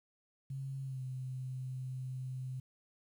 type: tone with pitch glide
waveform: sine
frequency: 135.3 to 129.26 Hz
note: C#3 to C3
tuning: -42 to -21 cents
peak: -38 dBFS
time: 0.5-2.6 s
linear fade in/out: 5 ms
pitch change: -79 cents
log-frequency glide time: 0.82-1.02 s
effects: 11-bit